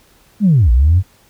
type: linear two-way sweep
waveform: sine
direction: down then up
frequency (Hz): 220.1 to 55 to 98.2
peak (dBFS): -6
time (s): 0.4-1.03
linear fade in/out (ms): 50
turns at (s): 0.71
effects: tanh soft clip ceiling -3 dBFS + pink hiss -51 dBFS RMS until 1.29 s